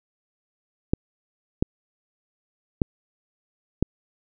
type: clicks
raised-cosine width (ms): 3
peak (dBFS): -6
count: 4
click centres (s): 0.935 / 1.625 / 2.818 / 3.826
effects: none